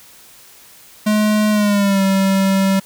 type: tone with pitch glide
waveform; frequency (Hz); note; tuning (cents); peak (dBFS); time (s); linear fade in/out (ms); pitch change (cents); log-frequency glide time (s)
square; 212.3 to 193.56; G#3 to G3; +38 to -22; -13; 1.06-2.8; 10; -160; 1.51-2.02
effects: white hiss -44 dBFS RMS until 2.85 s